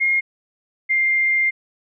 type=tone pair in turn; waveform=sine; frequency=2138 / 2105 Hz; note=C7 / C7; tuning=+37 / +10 cents; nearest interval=unison; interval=27 cents; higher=first; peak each=-15 dBFS; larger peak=neither; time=0-0.21 / 0.89-1.51 s; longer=second; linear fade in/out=20 ms; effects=none